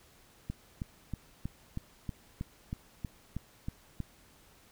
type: click train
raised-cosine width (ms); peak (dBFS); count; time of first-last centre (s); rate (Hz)
5; -23; 12; 0.5-4.003; 3.14
effects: pink hiss -61 dBFS RMS until 4.71 s